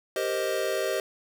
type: chord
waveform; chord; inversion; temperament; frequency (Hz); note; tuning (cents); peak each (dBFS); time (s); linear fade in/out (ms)
square; C minor seventh; second; equal; 392 / 466.2 / 523.3 / 622.3; G4 / Bb4 / C5 / Eb5; 0 / 0 / 0 / 0; -32 / -35 / -32 / -31; 0.16-1; 2
effects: none